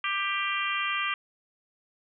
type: harmonic tone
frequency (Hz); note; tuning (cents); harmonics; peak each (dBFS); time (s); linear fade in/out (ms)
395.1; G4; +14; 3 / 4 / 5 / 6 / 7 / 8; -31 / -36 / -34 / -33 / -34 / -36; 0.04-1.14; 2
effects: none